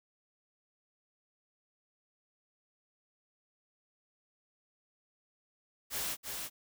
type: noise with echo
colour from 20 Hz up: white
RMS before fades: -36 dBFS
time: 5.9-6.17 s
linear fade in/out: 50 ms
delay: 330 ms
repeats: 1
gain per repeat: -4 dB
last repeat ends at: 6.5 s
effects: none